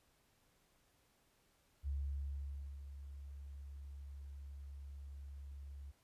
sine tone with ADSR envelope, 69.9 Hz, C#2, 15 cents sharp, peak -36 dBFS, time 1.83-5.92 s, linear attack 45 ms, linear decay 920 ms, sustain -11 dB, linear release 21 ms, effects pink hiss -74 dBFS RMS until 6.03 s + resampled to 32000 Hz

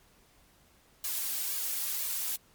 blue noise with flanger, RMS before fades -33 dBFS, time 1.04-2.36 s, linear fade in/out 2 ms, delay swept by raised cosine 1.7 to 3.9 ms, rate 2 Hz, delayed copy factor +0.75, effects pink hiss -63 dBFS RMS until 2.54 s + MP3 96 kbps

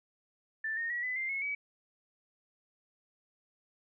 sine tone with pitch steps, 1768 / 1844.1 / 1923.6 / 2006 / 2093 / 2183 / 2277 Hz, A6 / A#6 / B6 / B6 / C7 / C#7 / C#7, +8 / -19 / -46 / +26 / 0 / -27 / +46 cents, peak -32 dBFS, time 0.64-1.55 s, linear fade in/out 5 ms, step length 130 ms, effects none

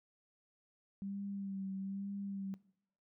sine tone with vibrato, 196 Hz, G3, in tune, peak -39 dBFS, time 1.02-2.54 s, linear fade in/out 0 ms, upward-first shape sine, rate 1.1 Hz, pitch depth 33 cents each way, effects noise-tail reverb RT60 0.7 s tail -20 dB re dry

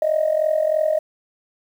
sine tone with amplitude modulation, 622.3 Hz, D#5, in tune, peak -12 dBFS, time 0.02-0.99 s, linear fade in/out 2 ms, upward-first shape sine, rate 43.1 Hz, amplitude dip 80%, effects tanh soft clip ceiling -9 dBFS + 8-bit

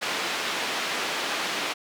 white band-pass noise, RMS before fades -29 dBFS, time 0.01-1.74 s, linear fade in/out 20 ms, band 270 to 3300 Hz, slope 12 dB/octave, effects none

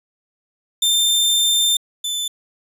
sawtooth tone pair in turn, 3587 / 3523 Hz, A7 / A7, +33 / +1 cents, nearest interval unison, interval 32 cents, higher first, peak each -11 / -18 dBFS, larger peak first, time 0.82-1.77 / 2.04-2.28 s, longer first, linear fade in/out 5 ms, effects resampled to 32000 Hz

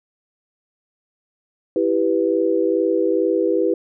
sine chord, E minor, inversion none, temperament equal, 329.6 / 392 / 493.9 Hz, E4 / G4 / B4, 0 / 0 / 0 cents, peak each -20 dBFS, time 1.76-3.74 s, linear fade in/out 2 ms, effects none

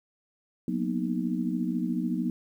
sine chord, B major seventh, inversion second, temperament equal with one note detuned, 182.45 / 233.1 / 246.9 / 311.1 Hz, F#3 / A#3 / B3 / D#4, -24 / 0 / 0 / 0 cents, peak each -31 / -32 / -31 / -33 dBFS, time 0.68-2.3 s, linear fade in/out 2 ms, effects 10-bit

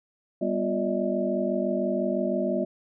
sine tone cluster, 197.9 / 245.6 / 353.8 / 590 / 636 Hz, G3 / B3 / F4 / D5 / D#5, +17 / -9 / +23 / +8 / +38 cents, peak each -30 dBFS, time 0.41-2.65 s, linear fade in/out 10 ms, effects none

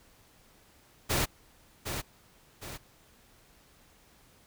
pink noise with echo, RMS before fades -28 dBFS, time 1.09-1.26 s, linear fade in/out 20 ms, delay 760 ms, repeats 2, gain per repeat -7 dB, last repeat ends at 2.78 s, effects pink hiss -61 dBFS RMS until 4.46 s

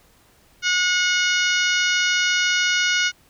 harmonic tone, 726 Hz, F#5, 33 cents flat, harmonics 2 / 3 / 4 / 5 / 6 / 7 / 8 / 9, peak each -21 / -24 / -24 / -29 / -31 / -30 / -29 / -33 dBFS, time 0.62-3.12 s, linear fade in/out 50 ms, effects pink hiss -56 dBFS RMS until 3.29 s

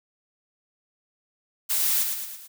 blue noise with echo, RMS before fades -24 dBFS, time 1.69-2.04 s, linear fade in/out 20 ms, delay 110 ms, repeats 4, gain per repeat -5 dB, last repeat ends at 2.48 s, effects none

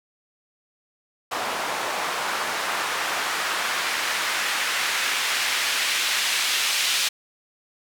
white noise with band-pass filter sweep, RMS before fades -25 dBFS, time 1.31-7.09 s, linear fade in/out 10 ms, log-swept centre 800 to 3100 Hz, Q 0.96, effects none

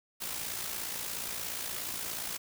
white noise with amplitude modulation, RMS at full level -35 dBFS, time 0.2-2.38 s, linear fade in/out 20 ms, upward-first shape sine, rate 57 Hz, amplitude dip 50%, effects none

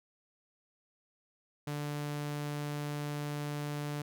sawtooth tone, 146.83 Hz, D3, in tune, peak -31 dBFS, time 1.67-4.02 s, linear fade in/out 5 ms, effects none

